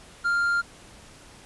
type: tone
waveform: triangle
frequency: 1396.9 Hz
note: F6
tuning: in tune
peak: -19 dBFS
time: 0.24-0.62 s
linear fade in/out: 20 ms
effects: pink hiss -49 dBFS RMS until 1.45 s + resampled to 24000 Hz